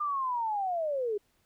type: linear sweep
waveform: sine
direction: down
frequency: 1211 to 397.3 Hz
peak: -28 dBFS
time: 0-1.18 s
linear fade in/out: 10 ms
effects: pink hiss -71 dBFS RMS until 1.45 s